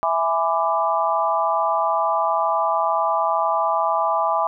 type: chord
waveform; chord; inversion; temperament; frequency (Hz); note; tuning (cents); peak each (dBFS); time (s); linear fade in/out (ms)
sine; E dominant seventh; none; equal with one note detuned; 659.3 / 830.6 / 1001.6 / 1174.7; E5 / G#5 / B5 / D6; 0 / 0 / +24 / 0; -23; 0.03-4.47; 0
effects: none